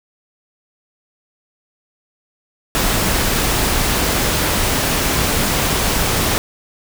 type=noise; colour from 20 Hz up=pink; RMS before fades=-17 dBFS; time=2.75-6.38 s; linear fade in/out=0 ms; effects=none